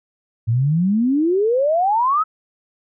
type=exponential sweep; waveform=sine; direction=up; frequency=108.5 to 1318.5 Hz; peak=-14 dBFS; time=0.47-2.24 s; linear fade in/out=20 ms; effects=none